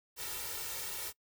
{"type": "noise with comb filter", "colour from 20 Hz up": "white", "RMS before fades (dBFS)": -40, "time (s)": [0.16, 1.13], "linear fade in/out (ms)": 50, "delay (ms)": 2.2, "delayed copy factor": 0.75, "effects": ["noise-tail reverb RT60 0.1 s tail -23 dB re dry"]}